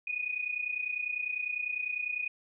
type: tone pair together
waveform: sine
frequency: 2467 / 2497 Hz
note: D#7 / D#7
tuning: -15 / +6 cents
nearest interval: unison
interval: 21 cents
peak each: -33 / -36 dBFS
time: 0.07-2.28 s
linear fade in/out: 5 ms
effects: none